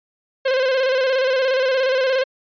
45% pulse tone with vibrato, 523.3 Hz, C5, in tune, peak -16 dBFS, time 0.45-2.24 s, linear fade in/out 10 ms, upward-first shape square, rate 17 Hz, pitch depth 43 cents each way, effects resampled to 11025 Hz

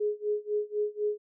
sine tone with tremolo, 418.8 Hz, G#4, 15 cents sharp, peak -24 dBFS, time 0-1.18 s, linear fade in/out 10 ms, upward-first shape sine, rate 4 Hz, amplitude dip 95%, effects none

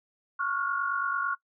sine tone cluster, 1104 / 1393 / 1442 Hz, C#6 / F6 / F#6, -7 / -5 / -45 cents, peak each -31 dBFS, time 0.39-1.35 s, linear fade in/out 10 ms, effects noise-tail reverb RT60 0.1 s tail -20 dB re dry

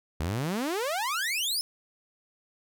sawtooth exponential sweep, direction up, 71.4 to 5330 Hz, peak -24 dBFS, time 0.2-1.61 s, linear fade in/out 0 ms, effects none

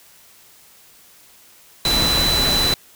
sine tone in noise, 3991 Hz, B7, 17 cents sharp, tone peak -17 dBFS, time 1.85-2.74 s, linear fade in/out 2 ms, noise pink, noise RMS -21 dBFS, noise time 1.85-2.74 s, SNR +1 dB, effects white hiss -49 dBFS RMS until 2.95 s

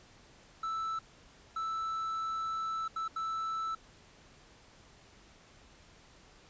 triangle tone bursts at uneven times, 1318.5 Hz, E6, in tune, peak -31 dBFS, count 4, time 0.63-0.99 / 1.56-2.88 / 2.96-3.08 / 3.16-3.75 s, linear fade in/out 5 ms, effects pink hiss -59 dBFS RMS until 6.49 s + resampled to 16000 Hz

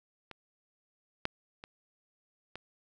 clicks, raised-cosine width 0.3 ms, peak -28 / -14 / -28 / -25 dBFS, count 4, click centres 0.313 / 1.254 / 1.639 / 2.556 s, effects none

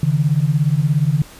sine beating tone pair, 140 / 157 Hz, C#3 / D#3, +18 / +16 cents, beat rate 17 Hz, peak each -16 dBFS, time 0.03-1.22 s, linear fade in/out 2 ms, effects pink hiss -41 dBFS RMS until 1.39 s + resampled to 32000 Hz

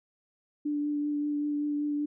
sine tone with vibrato, 293.7 Hz, D4, in tune, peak -27 dBFS, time 0.65-2.06 s, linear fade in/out 10 ms, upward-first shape triangle, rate 5.2 Hz, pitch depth 15 cents each way, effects none

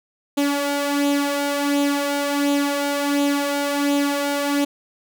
sawtooth tone with flanger, 285.1 Hz, C#4, 49 cents sharp, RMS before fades -21 dBFS, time 0.37-4.65 s, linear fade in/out 10 ms, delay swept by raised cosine 0.28 to 2.18 ms, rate 1.4 Hz, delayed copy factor +0.55, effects none

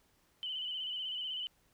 sine tone with vibrato, 3010 Hz, F#7, 29 cents sharp, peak -36 dBFS, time 0.43-1.47 s, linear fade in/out 0 ms, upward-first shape square, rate 16 Hz, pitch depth 36 cents each way, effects pink hiss -71 dBFS RMS until 1.73 s

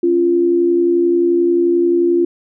sine tone pair together, 274.6 / 346 Hz, C#4 / F4, -16 / -16 cents, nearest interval major third, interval 400 cents, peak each -20 / -11 dBFS, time 0.03-2.25 s, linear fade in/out 5 ms, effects none

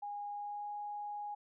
sine tone with pitch glide, 820 to 827.1 Hz, G#5 to G#5, -22 to -7 cents, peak -39 dBFS, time 0.02-1.35 s, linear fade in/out 10 ms, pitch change +15 cents, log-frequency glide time 0.3-0.71 s, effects none

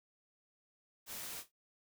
white noise with echo, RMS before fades -45 dBFS, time 1.06-1.44 s, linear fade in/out 50 ms, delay 27 ms, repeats 3, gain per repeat -11 dB, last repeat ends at 1.521 s, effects none

